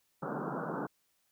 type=band-pass noise; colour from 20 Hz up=pink; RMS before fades=-37 dBFS; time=0.22-0.87 s; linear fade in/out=10 ms; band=140 to 1500 Hz; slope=96 dB/octave; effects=white hiss -75 dBFS RMS until 1.31 s